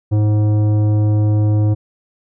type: tone with tanh clipping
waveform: triangle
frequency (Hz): 105.7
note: G#2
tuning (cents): +31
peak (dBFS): -13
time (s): 0.11-1.75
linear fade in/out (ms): 20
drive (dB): 16
effects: none